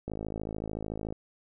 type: click train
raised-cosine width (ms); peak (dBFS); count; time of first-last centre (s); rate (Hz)
2; -22; 57; 0.08-1.125; 53.6
effects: none